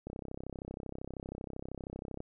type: click train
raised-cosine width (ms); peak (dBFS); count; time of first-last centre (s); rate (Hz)
2; -27; 71; 0.07-2.204; 32.8
effects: none